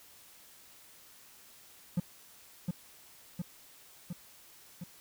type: tone with echo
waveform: triangle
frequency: 175.7 Hz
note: F3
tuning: 11 cents sharp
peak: -24 dBFS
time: 1.97-2 s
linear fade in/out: 5 ms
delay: 710 ms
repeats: 4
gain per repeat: -3 dB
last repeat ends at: 4.84 s
effects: white hiss -57 dBFS RMS until 5 s